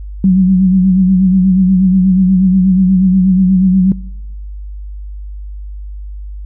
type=tone with vibrato; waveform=sine; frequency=186.8 Hz; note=F#3; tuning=17 cents sharp; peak=-5 dBFS; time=0.24-3.92 s; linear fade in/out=2 ms; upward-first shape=sine; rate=8.3 Hz; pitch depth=48 cents each way; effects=noise-tail reverb RT60 0.9 s tail -22 dB re dry + added 50 Hz sine -23 dBFS peak until 6.45 s